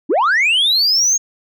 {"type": "linear sweep", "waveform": "sine", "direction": "up", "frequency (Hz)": [233.1, 6610], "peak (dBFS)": -9, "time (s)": [0.09, 1.18], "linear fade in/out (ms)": 20, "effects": ["tanh soft clip ceiling -10 dBFS"]}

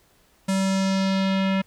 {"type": "tone with low-pass filter sweep", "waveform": "square", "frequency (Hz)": 192.4, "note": "G3", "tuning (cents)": -32, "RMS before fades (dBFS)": -22, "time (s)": [0.48, 1.62], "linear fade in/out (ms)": 10, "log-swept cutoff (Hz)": [9100, 2600], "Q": 1.8, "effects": ["pink hiss -60 dBFS RMS until 1.66 s"]}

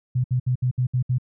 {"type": "tone bursts", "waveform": "sine", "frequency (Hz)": 125.9, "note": "B2", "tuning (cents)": 34, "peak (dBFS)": -18, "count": 7, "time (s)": [0.15, 1.184], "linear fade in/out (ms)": 10, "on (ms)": 92, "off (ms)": 65, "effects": []}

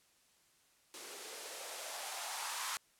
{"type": "noise with band-pass filter sweep", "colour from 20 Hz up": "violet", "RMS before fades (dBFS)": -43, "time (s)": [0.94, 2.77], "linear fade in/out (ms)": 0, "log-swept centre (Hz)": [350, 1100], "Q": 3, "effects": ["white hiss -70 dBFS RMS until 2.99 s", "low-pass 11000 Hz 12 dB/octave"]}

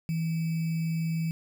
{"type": "tone with sample-and-hold", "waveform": "sine", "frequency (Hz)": 163.2, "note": "E3", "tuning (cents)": -17, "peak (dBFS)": -26, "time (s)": [0.09, 1.31], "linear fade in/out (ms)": 0, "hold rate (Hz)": 2450, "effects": []}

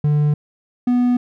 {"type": "tone pair in turn", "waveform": "triangle", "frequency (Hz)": [148.4, 245.8], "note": ["D3", "B3"], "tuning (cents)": [18, -8], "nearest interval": "major sixth", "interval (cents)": 874, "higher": "second", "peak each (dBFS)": -11, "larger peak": "neither", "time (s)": [[0.04, 0.34], [0.87, 1.17]], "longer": "neither", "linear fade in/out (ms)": 5, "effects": []}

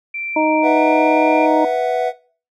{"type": "tone with pitch glide", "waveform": "sine", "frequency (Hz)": [2349, 2387], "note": ["D7", "D7"], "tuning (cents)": [0, 28], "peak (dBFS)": -23, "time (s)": [0.14, 1.46], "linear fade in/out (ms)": 5, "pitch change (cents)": 28, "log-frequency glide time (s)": [0.64, 0.8]}
{"type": "harmonic tone", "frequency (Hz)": 310.9, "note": "D#4", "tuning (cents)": -1, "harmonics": [1, 2, 3], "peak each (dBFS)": [-17, -17, -17], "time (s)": [0.36, 1.65], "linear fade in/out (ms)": 5}
{"type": "chord", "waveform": "triangle", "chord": "B suspended fourth", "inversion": "none", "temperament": "equal", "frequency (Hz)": [493.9, 659.3, 740], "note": ["B4", "E5", "F#5"], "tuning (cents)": [0, 0, 0], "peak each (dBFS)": -17, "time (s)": [0.62, 2.13], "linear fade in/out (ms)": 50}
{"effects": ["noise-tail reverb RT60 0.4 s tail -19 dB re dry", "MP3 96 kbps"]}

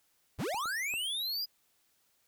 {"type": "linear sweep", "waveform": "square", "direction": "up", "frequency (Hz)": [40.41, 4981], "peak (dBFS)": -33, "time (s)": [0.38, 1.46], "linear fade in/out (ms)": 20}
{"type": "clicks", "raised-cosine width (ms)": 1, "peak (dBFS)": -33, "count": 3, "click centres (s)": [0.545, 0.657, 0.939]}
{"effects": ["white hiss -72 dBFS RMS until 2.27 s"]}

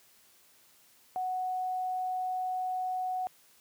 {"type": "tone", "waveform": "sine", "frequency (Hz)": 740, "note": "F#5", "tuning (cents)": 0, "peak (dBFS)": -30, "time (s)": [1.16, 3.27], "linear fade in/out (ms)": 0, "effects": ["white hiss -62 dBFS RMS until 3.6 s", "high-pass 80 Hz 12 dB/octave"]}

